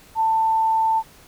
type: tone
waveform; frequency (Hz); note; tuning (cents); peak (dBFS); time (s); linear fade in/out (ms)
sine; 890; A5; +20; -16; 0.15-1.03; 50
effects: pink hiss -49 dBFS RMS until 1.27 s